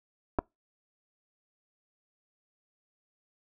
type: clicks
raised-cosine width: 1 ms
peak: -13 dBFS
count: 2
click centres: 0.387 / 0.39 s
effects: noise-tail reverb RT60 0.2 s tail -26 dB re dry